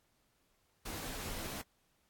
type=noise with comb filter; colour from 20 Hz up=pink; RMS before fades=-42 dBFS; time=0.85-1.62 s; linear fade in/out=10 ms; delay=17 ms; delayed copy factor=-0.55; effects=pink hiss -75 dBFS RMS until 2.09 s + AAC 64 kbps